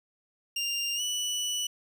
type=tone with pitch glide; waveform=25% pulse; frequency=2794 to 2960 Hz; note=F7 to F#7; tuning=0 to 0 cents; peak=-25 dBFS; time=0.56-1.67 s; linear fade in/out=5 ms; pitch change=+100 cents; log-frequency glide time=0.96-1.01 s; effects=none